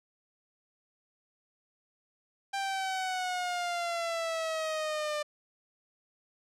sawtooth exponential sweep, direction down, 791 to 595 Hz, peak -27 dBFS, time 2.53-5.23 s, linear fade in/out 10 ms, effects low-pass 8000 Hz 12 dB/octave

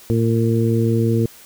harmonic tone, 114.3 Hz, A#2, 34 cents flat, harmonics 1 / 2 / 3 / 4, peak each -17 / -20 / -22 / -23 dBFS, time 0.1-1.26 s, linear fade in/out 0 ms, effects white hiss -44 dBFS RMS until 1.45 s

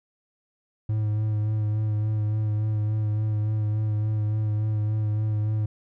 triangle tone with vibrato, 107 Hz, A2, 48 cents flat, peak -20 dBFS, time 0.89-5.66 s, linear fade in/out 5 ms, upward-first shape sine, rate 3.5 Hz, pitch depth 23 cents each way, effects none

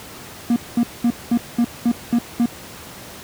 triangle tone bursts, 237 Hz, A#3, 29 cents sharp, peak -11 dBFS, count 8, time 0.5-2.458 s, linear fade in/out 2 ms, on 61 ms, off 210 ms, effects pink hiss -37 dBFS RMS until 3.23 s + high-pass 80 Hz 12 dB/octave

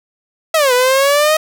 sawtooth exponential two-way sweep, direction down then up, 663 to 490.3 to 632 Hz, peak -6 dBFS, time 0.54-1.37 s, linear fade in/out 5 ms, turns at 0.73 s, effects none

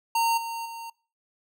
square tone with level steps, 920 Hz, A#5, 23 cents flat, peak -22 / -32 / -37 dBFS, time 0.15-0.9 s, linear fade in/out 5 ms, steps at 0.37 / 0.65 s, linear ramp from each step 10 ms, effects noise-tail reverb RT60 0.4 s tail -24 dB re dry

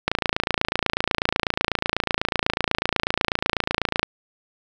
click train, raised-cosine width 0.3 ms, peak -3 dBFS, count 112, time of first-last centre 0.08-4.03 s, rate 28.1 Hz, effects none

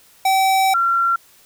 square / sine tone pair in turn, 768 / 1368.4 Hz, G5 / F6, -36 / -36 cents, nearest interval minor seventh, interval 1000 cents, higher second, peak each -14 dBFS, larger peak neither, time 0.25-0.74 / 0.74-1.16 s, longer first, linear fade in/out 5 ms, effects white hiss -51 dBFS RMS until 1.45 s

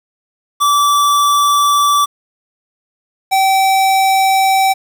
square tone pair in turn, 1159 / 770.9 Hz, D6 / G5, -23 / -29 cents, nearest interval perfect fifth, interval 706 cents, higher first, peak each -10 dBFS, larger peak neither, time 0.6-2.06 / 3.31-4.74 s, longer first, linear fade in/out 20 ms, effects 7-bit

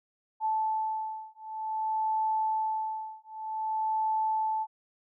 sine beating tone pair, 874 / 874.53 Hz, A5 / A5, -12 / -11 cents, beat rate 0.53 Hz, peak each -31 dBFS, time 0.4-4.67 s, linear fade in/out 50 ms, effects none

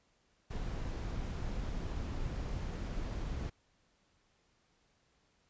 brown noise, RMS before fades -38 dBFS, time 0.5-3.5 s, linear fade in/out 10 ms, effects pink hiss -73 dBFS RMS until 5.49 s + resampled to 16000 Hz

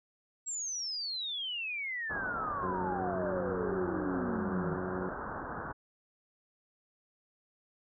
sine exponential sweep, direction down, 7710 to 154.9 Hz, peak -34 dBFS, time 0.46-4.76 s, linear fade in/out 20 ms
white low-pass noise, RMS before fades -40 dBFS, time 2.09-5.73 s, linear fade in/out 20 ms, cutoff 1600 Hz, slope 96 dB/octave
harmonic tone, 92 Hz, F#2, 9 cents flat, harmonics 1 / 2 / 3 / 4 / 5 / 6, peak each -48 / -39 / -45 / -38 / -47 / -47 dBFS, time 2.63-5.09 s, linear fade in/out 0 ms
effects none

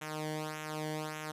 sawtooth tone with flanger, 154.3 Hz, D#3, 14 cents flat, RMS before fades -39 dBFS, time 0.01-1.32 s, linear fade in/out 10 ms, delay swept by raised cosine 0.21 to 0.79 ms, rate 1.7 Hz, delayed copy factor -0.8, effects resampled to 32000 Hz

